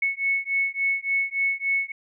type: beating tone pair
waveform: sine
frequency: 2203 / 2206.5 Hz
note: C#7 / C#7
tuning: -11 / -9 cents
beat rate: 3.5 Hz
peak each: -25 dBFS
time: 0.02-1.92 s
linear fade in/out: 5 ms
effects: none